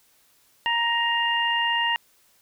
harmonic tone, 936 Hz, A#5, 7 cents sharp, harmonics 1 / 2 / 3, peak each -25 / -25 / -25 dBFS, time 0.66-1.96 s, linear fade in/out 0 ms, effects white hiss -61 dBFS RMS until 2.41 s

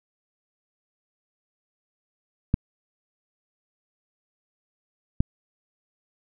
clicks, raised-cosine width 5 ms, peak -7 dBFS, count 2, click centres 2.541 / 5.205 s, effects none

